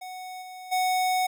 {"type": "tone with level steps", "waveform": "square", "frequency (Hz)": 740, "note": "F#5", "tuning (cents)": 0, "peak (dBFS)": [-37, -40, -23], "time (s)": [0.01, 1.27], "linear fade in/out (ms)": 10, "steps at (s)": [0.41, 0.71], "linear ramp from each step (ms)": 20, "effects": []}